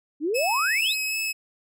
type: exponential sweep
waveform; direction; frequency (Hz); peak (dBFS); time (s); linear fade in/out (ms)
sine; up; 277.2 to 4414; -22; 0.2-0.96; 50
type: tone with vibrato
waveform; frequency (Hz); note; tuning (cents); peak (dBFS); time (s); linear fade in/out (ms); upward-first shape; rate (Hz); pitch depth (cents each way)
sawtooth; 2576; E7; -41; -22; 0.34-1.33; 20; sine; 2.6; 18
effects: none